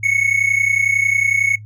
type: tone pair together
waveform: triangle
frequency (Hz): 2186 / 2217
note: C#7 / C#7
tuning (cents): -25 / 0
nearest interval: unison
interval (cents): 25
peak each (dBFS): -16 / -14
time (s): 0.03-1.56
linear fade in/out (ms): 10
effects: noise-tail reverb RT60 0.1 s tail -17 dB re dry + added 106 Hz sine -33 dBFS peak until 1.65 s